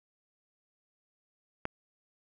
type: click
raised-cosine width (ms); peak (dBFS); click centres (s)
0.5; -17; 1.654
effects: none